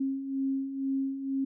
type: beating tone pair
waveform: sine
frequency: 268.5 / 270.6 Hz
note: C4 / C#4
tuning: +45 / -42 cents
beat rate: 2.1 Hz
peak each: -36 / -29 dBFS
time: 0-1.45 s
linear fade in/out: 10 ms
effects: none